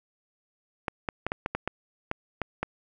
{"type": "clicks", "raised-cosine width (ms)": 0.5, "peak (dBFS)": -13, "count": 10, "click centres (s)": [0.882, 1.088, 1.266, 1.319, 1.461, 1.55, 1.676, 2.114, 2.417, 2.63], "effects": []}